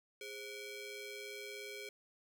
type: ring-modulated tone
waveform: sawtooth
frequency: 939 Hz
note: A#5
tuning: 12 cents sharp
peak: -38 dBFS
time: 0.21-1.89 s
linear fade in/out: 2 ms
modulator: 1350 Hz
effects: 13-bit